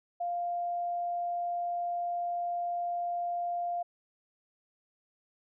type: tone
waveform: sine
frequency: 698.5 Hz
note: F5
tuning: in tune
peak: -30 dBFS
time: 0.2-3.83 s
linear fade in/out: 10 ms
effects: none